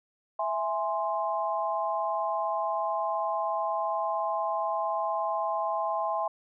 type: chord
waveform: sine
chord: E augmented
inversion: none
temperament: equal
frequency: 659.3 / 830.6 / 1046.5 Hz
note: E5 / G#5 / B#5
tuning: 0 / 0 / 0 cents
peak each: -31 dBFS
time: 0.39-6.28 s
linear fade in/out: 5 ms
effects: none